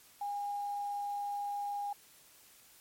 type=tone with quantisation; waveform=sine; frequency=814 Hz; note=G#5; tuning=35 cents flat; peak=-34 dBFS; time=0.21-1.93 s; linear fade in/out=5 ms; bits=10; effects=white hiss -60 dBFS RMS until 2.8 s + MP3 64 kbps